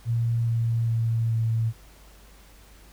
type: tone with pitch steps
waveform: sine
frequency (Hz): 116.54 / 115.4 / 114.27 / 113.16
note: A#2 / A#2 / A#2 / A2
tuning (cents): 0 / -17 / -34 / +49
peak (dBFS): -21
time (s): 0.05-1.73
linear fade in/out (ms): 50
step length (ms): 420
effects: added 50 Hz sine -50 dBFS peak until 2.92 s + pink hiss -54 dBFS RMS until 2.92 s